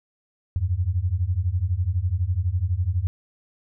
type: beating tone pair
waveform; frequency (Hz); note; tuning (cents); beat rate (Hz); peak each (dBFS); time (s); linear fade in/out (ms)
sine; 83.7 / 95.7; E2 / G2; +27 / -41; 12; -24 / -23; 0.56-3.07; 0
effects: none